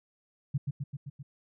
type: tone with echo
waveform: sine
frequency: 139.9 Hz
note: C#3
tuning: 16 cents sharp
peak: -25 dBFS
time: 0.54-0.58 s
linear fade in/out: 10 ms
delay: 130 ms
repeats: 5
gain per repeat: -3 dB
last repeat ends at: 1.23 s
effects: none